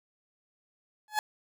30% pulse tone with exponential growth, 851 Hz, G#5, 42 cents sharp, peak -19 dBFS, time 1.08-1.19 s, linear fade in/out 1 ms, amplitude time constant 23 ms, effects none

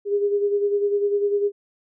sine beating tone pair, 406.1 / 416.1 Hz, G#4 / G#4, -39 / +3 cents, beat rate 10 Hz, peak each -19 / -27 dBFS, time 0.05-1.52 s, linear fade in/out 50 ms, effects none

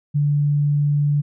sine tone, 145.7 Hz, D3, 13 cents flat, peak -15 dBFS, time 0.14-1.22 s, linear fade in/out 20 ms, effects none

